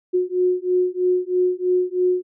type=beating tone pair; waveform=sine; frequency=361.8 / 364.9 Hz; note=F#4 / F#4; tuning=-39 / -24 cents; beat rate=3.1 Hz; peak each=-20 dBFS; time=0.13-2.23 s; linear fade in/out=20 ms; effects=none